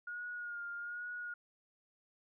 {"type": "tone with vibrato", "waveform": "sine", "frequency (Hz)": 1430, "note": "F6", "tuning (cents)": 41, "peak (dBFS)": -40, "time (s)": [0.07, 1.34], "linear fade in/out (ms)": 5, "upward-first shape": "sine", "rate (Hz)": 1.2, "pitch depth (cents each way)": 32, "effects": []}